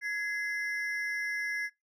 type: ring-modulated tone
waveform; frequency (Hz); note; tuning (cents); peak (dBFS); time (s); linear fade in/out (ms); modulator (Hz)
triangle; 1864.7; A#6; 0; -26; 0.01-1.7; 50; 191
effects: noise-tail reverb RT60 0.2 s tail -24 dB re dry